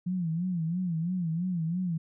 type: tone with vibrato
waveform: sine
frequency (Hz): 172.3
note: F3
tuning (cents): -23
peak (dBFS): -27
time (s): 0.06-1.98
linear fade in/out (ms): 10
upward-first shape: sine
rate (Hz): 3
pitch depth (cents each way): 130
effects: none